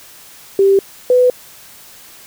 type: tone pair in turn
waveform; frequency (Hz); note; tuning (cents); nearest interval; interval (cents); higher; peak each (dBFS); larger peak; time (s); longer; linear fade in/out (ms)
sine; 392 / 499.2; G4 / B4; 0 / +19; major third; 419; second; -7; neither; 0.59-0.79 / 1.1-1.3; neither; 2
effects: white hiss -40 dBFS RMS until 2.26 s